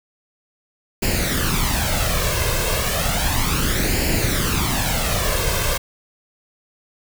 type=noise with flanger; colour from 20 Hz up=pink; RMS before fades=-20 dBFS; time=1.02-5.78 s; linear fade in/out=10 ms; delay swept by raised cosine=0.41 to 1.91 ms; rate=0.33 Hz; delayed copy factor=+0.65; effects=none